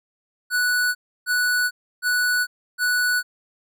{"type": "tone bursts", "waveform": "square", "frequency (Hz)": 1478, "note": "F#6", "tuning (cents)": -2, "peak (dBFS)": -19, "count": 4, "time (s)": [0.5, 3.23], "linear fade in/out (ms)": 50, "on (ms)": 450, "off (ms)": 310, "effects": []}